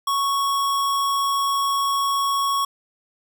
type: tone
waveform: square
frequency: 1108.7 Hz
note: C#6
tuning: in tune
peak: -20 dBFS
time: 0.07-2.65 s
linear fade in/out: 5 ms
effects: none